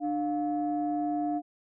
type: tone pair together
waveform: sine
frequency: 298.4 / 707.1 Hz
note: D4 / F5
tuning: +28 / +21 cents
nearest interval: octave + minor third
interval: 1493 cents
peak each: -28 / -30 dBFS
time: 0-1.42 s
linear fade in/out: 50 ms
effects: tanh soft clip ceiling -20 dBFS